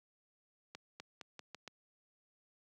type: accelerating click train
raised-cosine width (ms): 0.2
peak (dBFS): -29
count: 6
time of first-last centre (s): 0.75-1.677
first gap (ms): 250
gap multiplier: 0.85
effects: high-pass 150 Hz 12 dB/octave